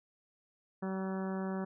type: harmonic tone with a mistuned harmonic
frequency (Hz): 190.5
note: G3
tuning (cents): -49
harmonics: 1 / 2 / 3 / 4 / 5 / 6 / 7 / 8 / 9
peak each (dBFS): -35 / -41 / -45 / -47 / -49 / -51 / -52 / -53 / -54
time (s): 0.82-1.65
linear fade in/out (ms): 10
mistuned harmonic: 8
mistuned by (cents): -26
effects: none